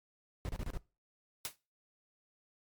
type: noise bursts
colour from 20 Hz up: brown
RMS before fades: -37 dBFS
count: 5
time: 0.45-0.774 s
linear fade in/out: 0 ms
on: 40 ms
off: 31 ms
type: noise with exponential decay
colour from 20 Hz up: white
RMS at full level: -34 dBFS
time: 1.45-1.56 s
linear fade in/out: 0 ms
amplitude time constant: 22 ms
effects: noise-tail reverb RT60 0.3 s tail -21 dB re dry + MP3 96 kbps